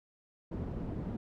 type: low-pass noise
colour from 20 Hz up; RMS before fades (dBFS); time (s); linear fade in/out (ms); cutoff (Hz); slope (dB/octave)
white; -38; 0.51-1.17; 10; 240; 12
effects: none